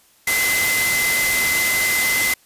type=tone in noise; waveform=sine; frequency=2047 Hz; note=C7; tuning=38 cents flat; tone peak=-18 dBFS; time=0.27-2.34 s; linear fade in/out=5 ms; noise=white; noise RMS=-21 dBFS; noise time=0.27-2.34 s; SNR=0 dB; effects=white hiss -55 dBFS RMS until 2.45 s + resampled to 32000 Hz